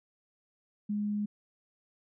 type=tone; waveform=sine; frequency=207.7 Hz; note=G#3; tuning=in tune; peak=-29 dBFS; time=0.89-1.26 s; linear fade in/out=10 ms; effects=none